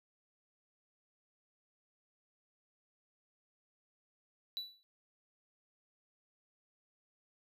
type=tone with exponential decay; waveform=triangle; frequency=3951 Hz; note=B7; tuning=in tune; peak=-33 dBFS; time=4.57-4.83 s; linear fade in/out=0 ms; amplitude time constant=56 ms; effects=none